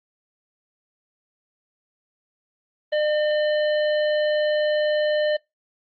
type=harmonic tone with a mistuned harmonic; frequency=604 Hz; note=D5; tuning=48 cents sharp; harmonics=1 / 3 / 5 / 7; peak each=-19 / -30 / -33 / -39 dBFS; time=2.92-5.37 s; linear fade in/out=10 ms; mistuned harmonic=7; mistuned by=-44 cents; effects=noise-tail reverb RT60 0.2 s tail -24 dB re dry + Opus 24 kbps